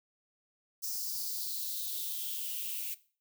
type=noise with high-pass filter sweep; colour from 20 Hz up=violet; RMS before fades=-37 dBFS; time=0.82-2.95 s; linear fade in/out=20 ms; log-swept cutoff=5500 to 2500 Hz; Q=4.4; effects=noise-tail reverb RT60 0.4 s tail -18 dB re dry